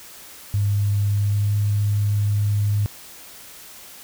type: tone with pitch glide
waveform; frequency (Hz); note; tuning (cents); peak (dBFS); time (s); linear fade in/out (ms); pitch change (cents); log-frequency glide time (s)
sine; 101.8 to 103.22; G#2 to G#2; -34 to -10; -17; 0.54-2.86; 0; +24; 1.06-1.59
effects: white hiss -42 dBFS RMS until 4.03 s